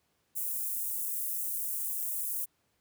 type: high-pass noise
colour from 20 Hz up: white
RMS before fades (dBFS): -34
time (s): 0.35-2.46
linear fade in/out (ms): 20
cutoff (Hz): 9200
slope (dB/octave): 24
effects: pink hiss -74 dBFS RMS until 2.8 s + high-pass 80 Hz 12 dB/octave